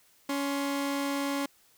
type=tone pair together; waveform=sawtooth; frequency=280.2 / 1058 Hz; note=C#4 / C6; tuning=+19 / +19 cents; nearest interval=octave + major seventh; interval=2300 cents; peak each=-25 / -35 dBFS; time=0.29-1.46 s; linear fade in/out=5 ms; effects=white hiss -63 dBFS RMS until 1.77 s